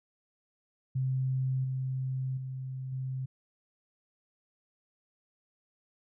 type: tone with level steps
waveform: sine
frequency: 130.9 Hz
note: C3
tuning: 1 cent sharp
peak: -27 / -30 / -35 / -32 dBFS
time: 0.95-3.26 s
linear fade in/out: 10 ms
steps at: 1.64 / 2.37 / 2.92 s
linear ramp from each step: 5 ms
effects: none